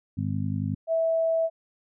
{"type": "harmonic tone", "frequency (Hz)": 51, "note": "G#1", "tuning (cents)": -31, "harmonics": [2, 3, 4, 5], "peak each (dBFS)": [-29, -31, -32, -33], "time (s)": [0.17, 0.75], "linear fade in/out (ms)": 10}
{"type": "tone", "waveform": "sine", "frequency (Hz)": 654, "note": "E5", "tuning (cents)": -14, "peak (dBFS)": -21, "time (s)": [0.87, 1.5], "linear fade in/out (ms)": 50}
{"effects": []}